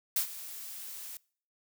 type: noise with ADSR envelope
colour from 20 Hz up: blue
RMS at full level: -27 dBFS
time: 0.16-1.17 s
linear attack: 4 ms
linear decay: 98 ms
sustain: -16 dB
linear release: 3 ms
effects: noise-tail reverb RT60 0.5 s tail -24 dB re dry